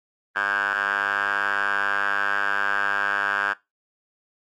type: tone with band-pass filter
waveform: 5% pulse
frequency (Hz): 100.3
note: G2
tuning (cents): +40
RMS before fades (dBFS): -24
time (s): 0.35-3.54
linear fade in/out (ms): 20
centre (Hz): 1600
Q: 9.6
effects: noise-tail reverb RT60 0.2 s tail -19 dB re dry + Opus 24 kbps